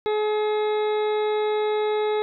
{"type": "harmonic tone", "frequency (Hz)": 424.7, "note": "G#4", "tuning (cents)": 39, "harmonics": [1, 2, 3, 4, 5, 6, 8, 9], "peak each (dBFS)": [-21, -29, -37, -42, -38, -46, -44, -40], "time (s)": [0.06, 2.22], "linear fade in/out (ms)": 0, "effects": []}